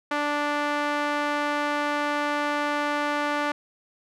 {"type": "tone with band-pass filter", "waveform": "sawtooth", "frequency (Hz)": 293.1, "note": "D4", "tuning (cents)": -3, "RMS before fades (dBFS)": -26, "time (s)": [0.11, 3.52], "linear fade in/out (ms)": 5, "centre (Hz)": 1300, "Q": 0.96, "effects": []}